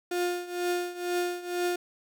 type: tone with tremolo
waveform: 35% pulse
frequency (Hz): 354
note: F4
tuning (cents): +23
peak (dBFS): -23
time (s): 0.11-1.76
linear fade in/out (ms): 5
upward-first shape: triangle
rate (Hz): 2.1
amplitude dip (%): 85
effects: none